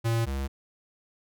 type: tone pair in turn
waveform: square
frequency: 114.9 / 67.93 Hz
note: A#2 / C#2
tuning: -25 / -34 cents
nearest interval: major sixth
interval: 909 cents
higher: first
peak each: -24 / -29 dBFS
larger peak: first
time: 0.04-0.26 / 0.26-0.48 s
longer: neither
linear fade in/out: 20 ms
effects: none